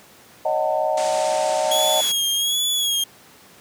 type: chord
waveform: sine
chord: D# half-diminished seventh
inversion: third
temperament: just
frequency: 560 / 622.3 / 746.7 / 896 Hz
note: C#5 / D#5 / F#5 / A5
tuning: +18 / 0 / +16 / +31 cents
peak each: -27 / -21 / -24 / -26 dBFS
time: 0.45-2.01 s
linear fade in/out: 5 ms
type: low-pass noise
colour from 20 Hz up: white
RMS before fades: -32 dBFS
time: 0.97-2.12 s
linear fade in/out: 5 ms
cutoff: 9100 Hz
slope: 48 dB/octave
type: tone with vibrato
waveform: sawtooth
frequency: 3322 Hz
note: G#7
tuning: in tune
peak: -16 dBFS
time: 1.71-3.04 s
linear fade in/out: 5 ms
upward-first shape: sine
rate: 1.3 Hz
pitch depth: 58 cents each way
effects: pink hiss -48 dBFS RMS until 3.6 s + high-pass 150 Hz 12 dB/octave